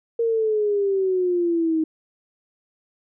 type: exponential sweep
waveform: sine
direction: down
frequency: 466.2 to 313.9 Hz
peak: -18 dBFS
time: 0.19-1.84 s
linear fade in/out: 5 ms
effects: none